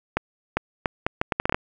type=accelerating click train; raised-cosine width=0.5 ms; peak=-6 dBFS; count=11; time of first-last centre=0.17-1.545 s; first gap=400 ms; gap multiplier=0.72; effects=none